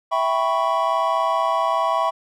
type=chord; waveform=triangle; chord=C# half-diminished seventh; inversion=first; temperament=equal; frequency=659.3 / 784 / 987.8 / 1108.7 Hz; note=E5 / G5 / B5 / C#6; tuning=0 / 0 / 0 / 0 cents; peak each=-21 / -24 / -21 / -21 dBFS; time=0.11-2.11 s; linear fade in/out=20 ms; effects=none